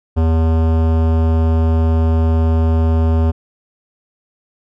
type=tone with hard clipping; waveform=sine; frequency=81 Hz; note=E2; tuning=30 cents flat; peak=-13 dBFS; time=0.16-3.32 s; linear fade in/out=20 ms; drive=18 dB; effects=none